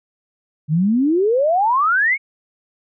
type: exponential sweep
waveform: sine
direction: up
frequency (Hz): 144.5 to 2264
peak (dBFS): -13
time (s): 0.68-2.18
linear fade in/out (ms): 50
effects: none